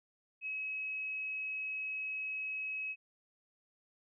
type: tone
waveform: sine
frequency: 2560 Hz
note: D#7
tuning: 49 cents sharp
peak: -36 dBFS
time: 0.41-2.96 s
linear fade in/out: 50 ms
effects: none